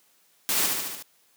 white noise with echo, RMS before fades -25 dBFS, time 0.49-0.66 s, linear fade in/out 0 ms, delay 73 ms, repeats 5, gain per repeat -3 dB, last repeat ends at 1.025 s, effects white hiss -63 dBFS RMS until 1.36 s + high-pass 150 Hz 12 dB/octave

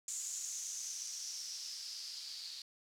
violet noise with low-pass filter sweep, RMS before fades -44 dBFS, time 0.08-2.62 s, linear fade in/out 2 ms, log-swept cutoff 7200 to 4400 Hz, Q 6.1, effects none

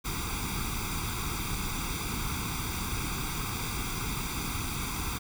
pink noise with comb filter, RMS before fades -33 dBFS, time 0.04-5.19 s, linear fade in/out 20 ms, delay 0.84 ms, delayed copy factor +0.9, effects none

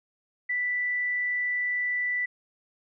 sine tone, 1975.5 Hz, B6, in tune, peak -25 dBFS, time 0.49-2.26 s, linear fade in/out 10 ms, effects none

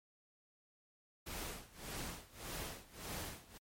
pink noise with tremolo, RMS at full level -43 dBFS, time 1.26-3.58 s, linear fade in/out 10 ms, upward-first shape sine, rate 1.7 Hz, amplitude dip 90%, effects MP3 64 kbps

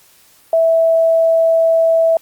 sine tone, 656 Hz, E5, 9 cents flat, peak -9 dBFS, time 0.53-2.17 s, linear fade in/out 2 ms, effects white hiss -49 dBFS RMS until 2.21 s + Opus 48 kbps

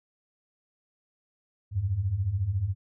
sine beating tone pair, 86.7 / 100.7 Hz, F2 / G2, -12 / +47 cents, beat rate 14 Hz, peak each -31 / -26 dBFS, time 1.71-2.75 s, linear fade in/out 50 ms, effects none

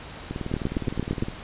two click trains, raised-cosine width 3 ms, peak -11 / -17 dBFS, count 7 / 20, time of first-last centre 0.54-1.224 / 0.31-1.284 s, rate 8.77 / 19.5 Hz, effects pink hiss -40 dBFS RMS until 1.43 s + resampled to 8000 Hz

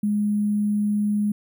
sine tone with sample-and-hold, 207.7 Hz, G#3, in tune, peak -19 dBFS, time 0.03-1.32 s, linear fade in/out 5 ms, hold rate 11025 Hz, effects none

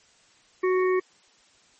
harmonic tone, 370 Hz, F#4, in tune, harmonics 1 / 3 / 5 / 6, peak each -20 / -30 / -34 / -36 dBFS, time 0.63-1 s, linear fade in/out 10 ms, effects white hiss -59 dBFS RMS until 1.79 s + MP3 32 kbps

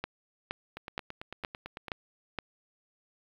two click trains, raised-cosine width 0.3 ms, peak -16 / -23 dBFS, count 6 / 11, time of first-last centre 0.04-2.387 / 0.77-1.882 s, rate 2.13 / 8.99 Hz, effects low-pass 4000 Hz 12 dB/octave + 9-bit

